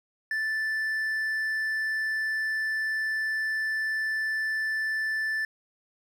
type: tone with hard clipping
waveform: triangle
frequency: 1759 Hz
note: A6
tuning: 1 cent flat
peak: -27 dBFS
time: 0.31-5.45 s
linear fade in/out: 2 ms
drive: 6 dB
effects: none